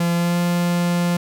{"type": "tone with pitch glide", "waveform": "45% pulse", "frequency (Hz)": [171.5, 174.2], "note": ["F3", "F3"], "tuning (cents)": [-31, -4], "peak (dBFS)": -17, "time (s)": [0, 1.17], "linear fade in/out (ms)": 5, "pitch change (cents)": 27, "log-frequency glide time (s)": [0.14, 0.39], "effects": []}